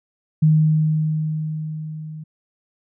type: tone with level ramp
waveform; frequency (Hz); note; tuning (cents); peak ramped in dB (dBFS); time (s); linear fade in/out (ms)
sine; 155.56; D#3; 0; -10 to -31; 0.42-2.24; 10
effects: none